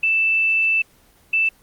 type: tone pair in turn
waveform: sine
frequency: 2648 / 2648 Hz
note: E7 / E7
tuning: +7 / +7 cents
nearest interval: unison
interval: 0 cents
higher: neither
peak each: -15 dBFS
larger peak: neither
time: 0.03-0.82 / 1.33-1.49 s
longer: first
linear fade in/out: 5 ms
effects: pink hiss -54 dBFS RMS until 1.62 s + Opus 24 kbps